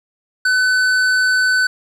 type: tone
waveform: square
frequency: 1508 Hz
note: F#6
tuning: 32 cents sharp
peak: -13 dBFS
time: 0.45-1.67 s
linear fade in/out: 5 ms
effects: low-pass 7000 Hz 12 dB/octave + 8-bit